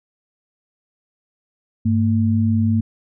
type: tone pair together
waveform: sine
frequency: 100.58 / 225.8 Hz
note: G2 / A3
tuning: +45 / +45 cents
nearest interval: octave + major second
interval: 1400 cents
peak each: -17 dBFS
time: 1.85-2.81 s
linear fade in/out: 10 ms
effects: none